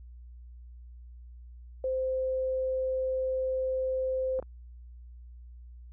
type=tone; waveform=sine; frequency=520 Hz; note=C5; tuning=11 cents flat; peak=-27 dBFS; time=1.84-4.4 s; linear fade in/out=2 ms
type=clicks; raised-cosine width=1 ms; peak=-30 dBFS; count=2; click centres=4.39 / 4.426 s
effects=added 60 Hz sine -45 dBFS peak until 5.92 s